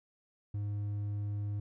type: tone with hard clipping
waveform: sine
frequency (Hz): 102.7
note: G#2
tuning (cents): -19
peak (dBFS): -34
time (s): 0.54-1.6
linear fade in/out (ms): 5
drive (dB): 3
effects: none